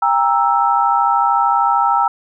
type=chord; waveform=sine; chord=E diminished; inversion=first; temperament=equal with one note detuned; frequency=799.1 / 932.3 / 1318.5 Hz; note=G5 / Bb5 / E6; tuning=+33 / 0 / 0 cents; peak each=-16 dBFS; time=0.02-2.08 s; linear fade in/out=5 ms; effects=none